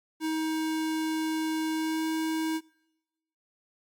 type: tone with pitch glide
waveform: square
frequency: 316.5 to 318.9 Hz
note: D#4 to D#4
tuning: +30 to +43 cents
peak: -28 dBFS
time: 0.2-2.61 s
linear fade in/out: 50 ms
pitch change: +13 cents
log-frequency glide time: 1.73-2.06 s
effects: noise-tail reverb RT60 0.9 s tail -23 dB re dry + Opus 48 kbps